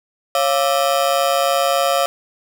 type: ring-modulated tone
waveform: 30% pulse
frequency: 622.3 Hz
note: D#5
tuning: in tune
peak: -9 dBFS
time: 0.35-2.06 s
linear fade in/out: 0 ms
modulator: 71.7 Hz
effects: none